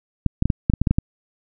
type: clicks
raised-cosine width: 5 ms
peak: -4 dBFS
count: 10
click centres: 0.263 / 0.424 / 0.456 / 0.502 / 0.699 / 0.737 / 0.816 / 0.872 / 0.91 / 0.985 s
effects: none